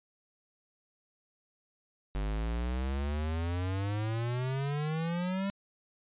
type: exponential sweep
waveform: square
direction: up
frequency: 49 to 199.9 Hz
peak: -31 dBFS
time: 2.15-5.5 s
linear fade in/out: 0 ms
effects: resampled to 8000 Hz